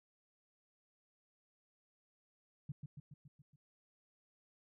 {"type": "tone with echo", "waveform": "sine", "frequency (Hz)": 143.8, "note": "D3", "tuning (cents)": -36, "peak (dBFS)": -39, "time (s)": [2.69, 2.72], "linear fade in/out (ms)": 5, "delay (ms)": 140, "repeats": 6, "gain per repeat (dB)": -4, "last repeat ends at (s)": 3.56, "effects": []}